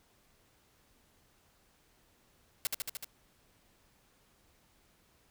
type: noise with echo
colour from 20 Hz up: white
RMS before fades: -32 dBFS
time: 2.65-2.67 s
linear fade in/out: 0 ms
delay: 75 ms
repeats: 5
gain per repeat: -2 dB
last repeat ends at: 3.045 s
effects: pink hiss -68 dBFS RMS until 5.3 s